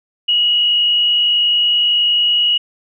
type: tone with frequency modulation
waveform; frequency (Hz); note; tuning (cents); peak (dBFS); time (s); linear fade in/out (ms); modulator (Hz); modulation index
sine; 2900; F#7; -35; -11; 0.28-2.58; 10; 49.2; 0.8
effects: none